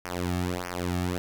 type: tone with flanger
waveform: sawtooth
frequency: 89.2 Hz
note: F2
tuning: 37 cents sharp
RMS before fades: -30 dBFS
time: 0.05-1.18 s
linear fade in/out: 0 ms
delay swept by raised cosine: 0.25 to 2.05 ms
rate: 1.6 Hz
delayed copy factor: -1
effects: none